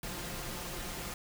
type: noise with comb filter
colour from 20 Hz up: pink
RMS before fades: -40 dBFS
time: 0.03-1.14 s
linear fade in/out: 2 ms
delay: 5.7 ms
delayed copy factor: +0.5
effects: none